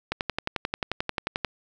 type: click train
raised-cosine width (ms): 0.3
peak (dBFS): -10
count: 16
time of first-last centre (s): 0.12-1.447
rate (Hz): 11.3
effects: none